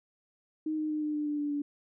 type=tone with pitch steps; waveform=sine; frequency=311.1 / 307.9 / 304.7 / 301.5 / 298.4 / 295.3 / 292.3 / 289.3 Hz; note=D#4 / D#4 / D#4 / D4 / D4 / D4 / D4 / D4; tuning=0 / -18 / -36 / +46 / +28 / +10 / -8 / -26 cents; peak=-29 dBFS; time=0.66-1.62 s; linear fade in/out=5 ms; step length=120 ms; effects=none